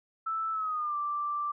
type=tone with pitch glide; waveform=sine; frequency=1318.5 to 1174.6 Hz; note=E6 to D6; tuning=0 to 0 cents; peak=-29 dBFS; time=0.26-1.52 s; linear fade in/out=10 ms; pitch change=-200 cents; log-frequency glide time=0.52-0.96 s; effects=none